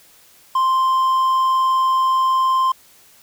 triangle tone, 1046.5 Hz, C6, in tune, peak -12 dBFS, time 0.55-2.72 s, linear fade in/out 5 ms, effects white hiss -50 dBFS RMS until 3.22 s

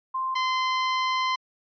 sine / sawtooth tone pair in turn, 1046.5 / 1033.9 Hz, C6 / C6, 0 / -21 cents, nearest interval unison, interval 21 cents, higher first, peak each -25 / -19 dBFS, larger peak second, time 0.14-0.35 / 0.35-1.36 s, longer second, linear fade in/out 10 ms, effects resampled to 11025 Hz

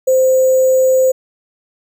sine tone with sample-and-hold, 520 Hz, C5, 11 cents flat, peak -8 dBFS, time 0.07-1.12 s, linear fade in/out 10 ms, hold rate 7350 Hz, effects none

